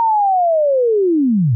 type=linear sweep; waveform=sine; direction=down; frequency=932.3 to 105.2 Hz; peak=-11 dBFS; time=0-1.55 s; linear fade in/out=0 ms; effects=none